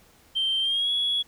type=tone with pitch glide; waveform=sine; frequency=3136 to 3361 Hz; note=G7 to G#7; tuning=0 to +20 cents; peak=-21 dBFS; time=0.35-1.23 s; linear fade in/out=20 ms; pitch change=+120 cents; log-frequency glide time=0.61-0.91 s; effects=tanh soft clip ceiling -18 dBFS + pink hiss -57 dBFS RMS until 1.27 s